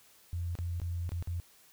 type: tone with dropouts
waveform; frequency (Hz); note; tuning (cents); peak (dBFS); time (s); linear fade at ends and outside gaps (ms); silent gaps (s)
sine; 86.4; F2; -18; -32; 0.33-1.4; 0; 0.553-0.588 / 0.8-0.817 / 1.092-1.119 / 1.225-1.274
effects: white hiss -61 dBFS RMS until 1.72 s